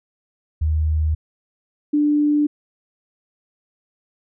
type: tone pair in turn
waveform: sine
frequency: 77.78 / 295.6 Hz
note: D#2 / D4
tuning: 0 / +11 cents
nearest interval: octave + major seventh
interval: 2311 cents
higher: second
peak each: -16 / -14 dBFS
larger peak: second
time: 0.61-1.15 / 1.93-2.47 s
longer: neither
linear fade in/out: 10 ms
effects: none